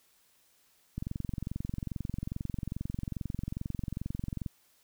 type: click train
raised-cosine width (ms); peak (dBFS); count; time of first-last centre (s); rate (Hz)
5; -22; 79; 0.98-4.462; 22.4
effects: white hiss -67 dBFS RMS until 4.83 s